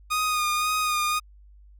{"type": "tone with vibrato", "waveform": "sawtooth", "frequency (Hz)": 1233, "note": "D#6", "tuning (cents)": -16, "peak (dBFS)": -19, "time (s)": [0.1, 1.2], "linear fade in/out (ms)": 20, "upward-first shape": "sine", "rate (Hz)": 1.9, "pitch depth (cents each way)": 26, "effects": ["added 50 Hz sine -48 dBFS peak until 1.79 s"]}